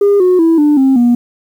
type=tone with pitch steps; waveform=sine; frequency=404.5 / 364.6 / 328.6 / 296.1 / 266.9 / 240.5 Hz; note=G#4 / F#4 / E4 / D4 / C4 / B3; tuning=-46 / -25 / -5 / +14 / +35 / -46 cents; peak=-4 dBFS; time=0.01-1.15 s; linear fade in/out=5 ms; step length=190 ms; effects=tanh soft clip ceiling -4 dBFS + 7-bit